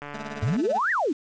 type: click train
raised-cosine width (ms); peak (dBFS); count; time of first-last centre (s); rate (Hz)
0.5; -22; 80; 0.02-0.565; 145
type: tone with tremolo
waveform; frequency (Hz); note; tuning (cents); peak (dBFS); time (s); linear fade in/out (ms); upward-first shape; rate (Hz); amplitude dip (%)
20% pulse; 216.9; A3; -25; -26; 0.14-0.8; 2; triangle; 18; 100
type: exponential two-way sweep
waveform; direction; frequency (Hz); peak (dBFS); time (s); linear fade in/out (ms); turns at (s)
sine; up then down; 92.5 to 1989 to 257.9; -21; 0.42-1.13; 10; 0.91
effects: resampled to 16000 Hz + 8-bit